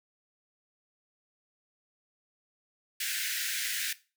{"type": "high-pass noise", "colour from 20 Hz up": "pink", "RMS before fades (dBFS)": -33, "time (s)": [3, 3.93], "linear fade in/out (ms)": 5, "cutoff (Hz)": 1500, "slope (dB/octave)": 96, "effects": ["noise-tail reverb RT60 0.3 s tail -17 dB re dry"]}